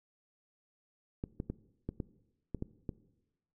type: clicks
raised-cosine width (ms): 3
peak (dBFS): -23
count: 8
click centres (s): 1.239 / 1.401 / 1.5 / 1.89 / 2.002 / 2.547 / 2.624 / 2.892
effects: noise-tail reverb RT60 1.0 s tail -19 dB re dry